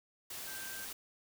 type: tone in noise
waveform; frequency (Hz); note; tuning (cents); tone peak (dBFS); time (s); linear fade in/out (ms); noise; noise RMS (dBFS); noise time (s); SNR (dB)
sine; 1568; G6; 0; -47; 0.47-0.85; 5; white; -44; 0.3-0.93; -6
effects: none